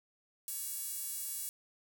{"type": "tone with high-pass filter", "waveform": "sawtooth", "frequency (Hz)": 563, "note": "C#5", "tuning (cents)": 27, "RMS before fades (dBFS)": -40, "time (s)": [0.48, 1.49], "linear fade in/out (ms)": 0, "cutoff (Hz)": 10000, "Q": 1.3, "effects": []}